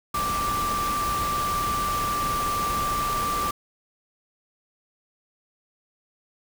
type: tone in noise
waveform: sine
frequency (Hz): 1174.7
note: D6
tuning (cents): 0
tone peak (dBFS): -24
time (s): 0.14-3.51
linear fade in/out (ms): 5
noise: pink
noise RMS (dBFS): -31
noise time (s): 0.14-3.51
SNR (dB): +4
effects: none